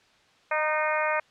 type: harmonic tone with a mistuned harmonic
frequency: 306.9 Hz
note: D#4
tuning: 24 cents flat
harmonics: 2 / 3 / 4 / 5 / 6 / 7 / 8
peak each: -28 / -30 / -31 / -32 / -33 / -33 / -34 dBFS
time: 0.51-1.2 s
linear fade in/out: 5 ms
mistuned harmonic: 3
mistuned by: +19 cents
effects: white hiss -60 dBFS RMS until 1.3 s + low-pass 4000 Hz 12 dB/octave